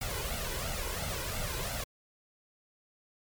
pink noise with flanger, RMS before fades -35 dBFS, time 0.01-1.84 s, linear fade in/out 5 ms, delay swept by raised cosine 1.4 to 2.06 ms, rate 2.9 Hz, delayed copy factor +0.75, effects MP3 96 kbps

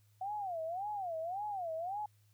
sine tone with vibrato, 735 Hz, F#5, 12 cents flat, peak -36 dBFS, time 0.21-2.06 s, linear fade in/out 5 ms, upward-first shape sine, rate 1.8 Hz, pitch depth 240 cents each way, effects added 104 Hz sine -65 dBFS peak until 2.33 s + white hiss -75 dBFS RMS until 2.33 s

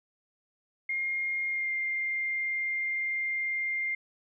sine tone with pitch glide, 2130 to 2107 Hz, C7 to C7, +30 to +12 cents, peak -28 dBFS, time 0.89-3.95 s, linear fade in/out 5 ms, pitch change -18 cents, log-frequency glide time 1.49-1.71 s, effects none

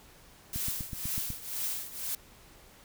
blue noise with tremolo, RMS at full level -32 dBFS, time 0.53-2.15 s, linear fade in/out 2 ms, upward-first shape triangle, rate 2 Hz, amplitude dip 85%
click train, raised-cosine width 5 ms, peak -25 dBFS, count 7, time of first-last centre 0.56-1.303 s, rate 8.07 Hz
effects pink hiss -56 dBFS RMS until 2.84 s

